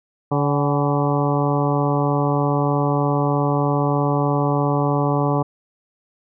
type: harmonic tone with a mistuned harmonic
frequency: 143.2 Hz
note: D3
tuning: 43 cents flat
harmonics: 1 / 2 / 3 / 4 / 5 / 6 / 7 / 8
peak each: -20 / -23 / -25 / -26 / -27 / -28 / -28 / -29 dBFS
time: 0.31-5.43 s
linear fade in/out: 10 ms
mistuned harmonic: 5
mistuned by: +66 cents
effects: none